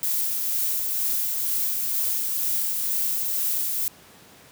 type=noise with tremolo; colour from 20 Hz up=violet; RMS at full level=-24 dBFS; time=0.03-3.88 s; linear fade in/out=0 ms; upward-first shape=sine; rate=2.1 Hz; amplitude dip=25%; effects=pink hiss -50 dBFS RMS until 4.51 s + high-pass 100 Hz 12 dB/octave